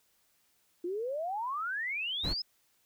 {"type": "exponential sweep", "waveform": "sine", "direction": "up", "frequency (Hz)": [337, 5200], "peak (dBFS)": -32, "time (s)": [0.84, 2.42], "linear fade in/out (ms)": 5}
{"type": "noise", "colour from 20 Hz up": "brown", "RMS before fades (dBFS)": -33, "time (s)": [2.23, 2.34], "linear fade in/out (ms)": 20}
{"effects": ["white hiss -71 dBFS RMS until 2.85 s"]}